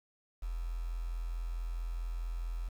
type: tone with quantisation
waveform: sine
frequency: 42.29 Hz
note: E1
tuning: 45 cents sharp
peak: -34 dBFS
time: 0.42-2.69 s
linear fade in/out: 10 ms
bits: 9
effects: none